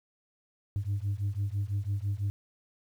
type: beating tone pair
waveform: sine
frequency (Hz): 97.6 / 103.6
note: G2 / G#2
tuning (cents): -7 / -4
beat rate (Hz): 6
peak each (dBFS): -30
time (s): 0.76-2.3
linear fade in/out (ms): 0
effects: tanh soft clip ceiling -25 dBFS + 10-bit